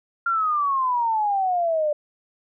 sine exponential sweep, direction down, 1396.9 to 587.3 Hz, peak -19 dBFS, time 0.26-1.93 s, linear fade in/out 5 ms, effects none

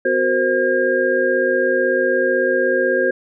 sine tone cluster, 253.3 / 370 / 467.9 / 524 / 1617 Hz, B3 / F#4 / A#4 / C5 / G#6, +44 / 0 / +6 / +2 / -47 cents, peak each -27 / -20 / -24 / -18 / -20 dBFS, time 0.05-3.11 s, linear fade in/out 5 ms, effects none

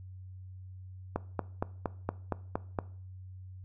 click train, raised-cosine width 1 ms, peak -16 dBFS, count 8, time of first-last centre 1.16-2.788 s, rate 4.3 Hz, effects noise-tail reverb RT60 0.5 s tail -19 dB re dry + added 93 Hz sine -44 dBFS peak until 3.64 s

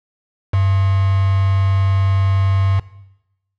sine tone with quantisation, 96.8 Hz, G2, 21 cents flat, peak -12 dBFS, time 0.53-2.8 s, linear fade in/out 10 ms, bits 4, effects noise-tail reverb RT60 0.9 s tail -19 dB re dry + low-pass 3000 Hz 12 dB/octave

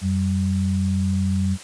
sine tone pair together, 91.39 / 191.2 Hz, F#2 / G3, -21 / -43 cents, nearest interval octave + minor second, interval 1278 cents, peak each -21 dBFS, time 0.01-1.58 s, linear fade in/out 50 ms, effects white hiss -40 dBFS RMS until 1.63 s + resampled to 22050 Hz

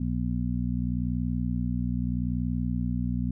harmonic tone, 60.8 Hz, B1, 26 cents flat, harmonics 1 / 2 / 3 / 4, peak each -31 / -31 / -31 / -31 dBFS, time 0-3.31 s, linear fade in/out 5 ms, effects none

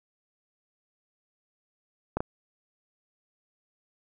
clicks, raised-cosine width 1 ms, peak -13 / -14 dBFS, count 2, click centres 2.17 / 2.205 s, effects none

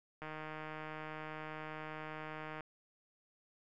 click train, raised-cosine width 0.5 ms, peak -30 dBFS, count 371, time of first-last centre 0.22-2.607 s, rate 155 Hz, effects none

